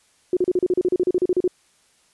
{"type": "tone bursts", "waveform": "sine", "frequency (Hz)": 362.5, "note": "F#4", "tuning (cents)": -35, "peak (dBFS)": -15, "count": 16, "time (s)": [0.33, 1.478], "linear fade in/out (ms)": 2, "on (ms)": 38, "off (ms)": 36, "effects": ["white hiss -60 dBFS RMS until 2.13 s", "resampled to 24000 Hz"]}